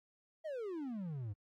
triangle exponential sweep, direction down, 659.3 to 96.2 Hz, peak -37 dBFS, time 0.44-1.34 s, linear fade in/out 20 ms, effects AAC 48 kbps

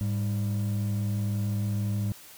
triangle tone pair together, 105.9 / 199.91 Hz, G#2 / G3, +34 / +34 cents, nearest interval major seventh, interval 1100 cents, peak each -24 / -30 dBFS, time 0.01-2.12 s, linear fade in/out 0 ms, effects tanh soft clip ceiling -17 dBFS + white hiss -49 dBFS RMS until 2.37 s

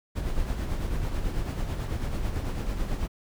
brown noise with tremolo, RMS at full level -27 dBFS, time 0.15-3.08 s, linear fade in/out 20 ms, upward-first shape sine, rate 9.1 Hz, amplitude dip 45%, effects none

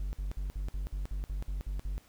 triangle tone bursts, 48.31 Hz, G1, 25 cents flat, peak -30 dBFS, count 11, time 0-1.98 s, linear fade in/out 0 ms, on 130 ms, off 55 ms, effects pink hiss -62 dBFS RMS until 2.08 s

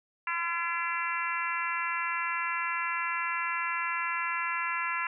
harmonic tone with a mistuned harmonic, 340 Hz, F4, 46 cents flat, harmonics 3 / 4 / 5 / 6 / 7 / 8, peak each -34 / -35 / -36 / -37 / -37 / -38 dBFS, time 0.27-5.07 s, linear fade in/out 2 ms, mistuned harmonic 7, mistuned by -25 cents, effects none

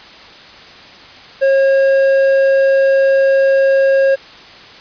triangle tone with hard clipping, 542 Hz, C#5, 39 cents flat, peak -10 dBFS, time 1.41-4.16 s, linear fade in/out 20 ms, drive 10 dB, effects white hiss -37 dBFS RMS until 4.8 s + resampled to 11025 Hz

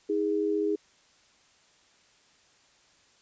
sine tone pair together, 317.1 / 411.3 Hz, D#4 / G#4, +33 / -17 cents, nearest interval perfect fourth, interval 450 cents, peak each -29 / -26 dBFS, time 0.09-0.76 s, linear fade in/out 10 ms, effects white hiss -62 dBFS RMS until 3.21 s + resampled to 16000 Hz

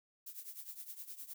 violet noise with tremolo, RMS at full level -45 dBFS, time 0.26-1.34 s, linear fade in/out 10 ms, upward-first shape triangle, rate 9.7 Hz, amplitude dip 85%, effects none

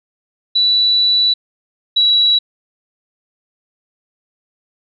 sine tone pair in turn, 3951 / 3908 Hz, B7 / B7, 0 / -19 cents, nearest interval unison, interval 19 cents, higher first, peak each -10 / -9 dBFS, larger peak second, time 0.55-1.34 / 1.96-2.39 s, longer first, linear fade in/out 10 ms, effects none

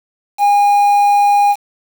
triangle tone with quantisation, 815 Hz, G#5, 33 cents flat, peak -6 dBFS, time 0.38-1.56 s, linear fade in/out 50 ms, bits 5, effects none

